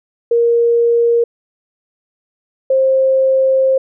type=tone pair in turn; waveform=sine; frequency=469.2 / 529.6 Hz; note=A#4 / C5; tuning=+11 / +21 cents; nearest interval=major second; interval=210 cents; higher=second; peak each=-9 dBFS; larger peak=neither; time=0.31-1.24 / 2.7-3.78 s; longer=second; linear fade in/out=5 ms; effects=none